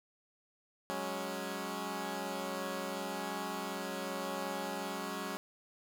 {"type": "chord", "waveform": "10% pulse", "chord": "F# suspended second", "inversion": "none", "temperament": "equal", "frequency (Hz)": [185, 207.7, 277.2], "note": ["F#3", "G#3", "C#4"], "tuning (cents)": [0, 0, 0], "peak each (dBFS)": -33, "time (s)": [0.9, 5.37], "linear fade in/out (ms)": 0, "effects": []}